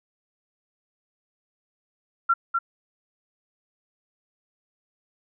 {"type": "tone with echo", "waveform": "sine", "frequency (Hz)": 1367, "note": "F6", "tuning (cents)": -37, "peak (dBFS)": -16, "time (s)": [2.29, 2.34], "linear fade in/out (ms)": 10, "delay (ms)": 250, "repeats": 1, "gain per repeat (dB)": -4, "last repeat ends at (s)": 2.59, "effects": []}